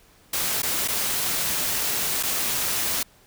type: noise with dropouts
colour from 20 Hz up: white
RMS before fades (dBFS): -25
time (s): 0.33-3.03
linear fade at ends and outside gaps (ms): 5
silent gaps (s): 0.621-0.63 / 0.877-0.883 / 2.229-2.233
effects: pink hiss -56 dBFS RMS until 3.26 s